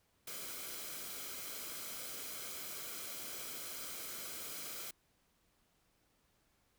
white noise with comb filter, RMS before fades -45 dBFS, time 0.27-4.91 s, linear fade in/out 5 ms, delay 1.1 ms, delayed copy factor -0.5, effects pink hiss -75 dBFS RMS until 6.78 s

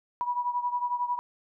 sine beating tone pair, 972 / 983 Hz, B5 / B5, -28 / -8 cents, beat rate 11 Hz, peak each -28 / -32 dBFS, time 0.21-1.19 s, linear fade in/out 0 ms, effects none

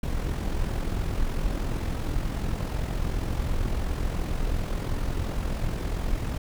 brown noise with amplitude modulation, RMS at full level -25 dBFS, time 0.03-6.38 s, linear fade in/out 5 ms, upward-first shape sine, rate 42.8 Hz, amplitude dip 50%, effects none

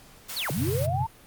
white high-pass noise, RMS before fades -36 dBFS, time 0.28-0.87 s, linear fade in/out 20 ms, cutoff 480 Hz, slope 48 dB/octave
sine linear two-way sweep, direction down then up, 4699 to 115.1 to 927 Hz, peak -27 dBFS, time 0.36-1.07 s, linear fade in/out 10 ms, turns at 0.51 s
sine chord, F# suspended fourth, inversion none, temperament just, 92.5 / 123.33 / 138.75 Hz, F#2 / B2 / C#3, 0 / -2 / +2 cents, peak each -30 dBFS, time 0.56-1.06 s, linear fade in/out 20 ms
effects pink hiss -52 dBFS RMS until 1.26 s + Opus 48 kbps

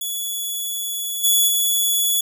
5% pulse tone with level steps, 3402 Hz, G#7, 41 cents sharp, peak -16 / -6 / -9 dBFS, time 0.01-2.21 s, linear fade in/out 5 ms, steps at 1.23 / 1.47 s, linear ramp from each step 20 ms, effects none

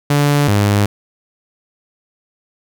sawtooth tone pair in turn, 144.7 / 102.32 Hz, D3 / G#2, -25 / -25 cents, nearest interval tritone, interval 600 cents, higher first, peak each -7 dBFS, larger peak neither, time 0.1-0.48 / 0.48-0.86 s, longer neither, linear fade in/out 5 ms, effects none

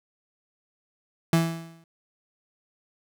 35% pulse tone with exponential decay, 165.3 Hz, E3, 5 cents sharp, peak -14 dBFS, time 1.33-1.84 s, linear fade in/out 2 ms, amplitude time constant 110 ms, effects none

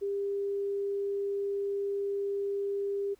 sine tone, 399.7 Hz, G4, 34 cents sharp, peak -29 dBFS, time 0.01-3.15 s, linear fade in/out 20 ms, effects pink hiss -67 dBFS RMS until 3.19 s

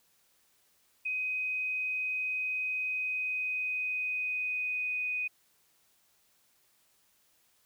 sine tone with pitch glide, 2512 to 2492 Hz, D#7 to D#7, +16 to +2 cents, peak -30 dBFS, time 1.05-5.28 s, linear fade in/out 10 ms, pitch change -14 cents, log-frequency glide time 2.84-5.05 s, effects white hiss -69 dBFS RMS until 7.65 s

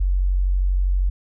sine tone, 46.25 Hz, F#1, in tune, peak -16 dBFS, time 0-1.1 s, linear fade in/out 10 ms, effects none

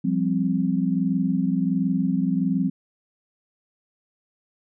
sine chord, F suspended second, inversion none, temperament equal, 174.61 / 196 / 261.6 Hz, F3 / G3 / C4, 0 / 0 / 0 cents, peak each -24 dBFS, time 0.04-2.7 s, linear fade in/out 10 ms, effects none

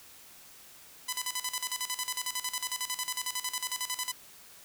5% pulse tone with tremolo, 1002 Hz, B5, 25 cents sharp, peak -18 dBFS, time 1.08-4.12 s, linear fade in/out 10 ms, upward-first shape square, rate 11 Hz, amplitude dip 80%, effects white hiss -53 dBFS RMS until 4.64 s

